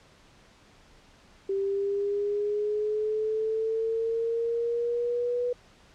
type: linear sweep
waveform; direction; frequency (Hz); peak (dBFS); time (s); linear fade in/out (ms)
sine; up; 390 to 490.9; -25; 1.49-5.53; 5
effects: pink hiss -57 dBFS RMS until 5.94 s + low-pass 6000 Hz 12 dB/octave